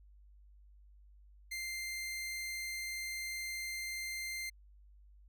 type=tone; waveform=sawtooth; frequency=2093 Hz; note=C7; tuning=in tune; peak=-35 dBFS; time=1.51-4.5 s; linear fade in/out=10 ms; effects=added 50 Hz sine -57 dBFS peak until 5.28 s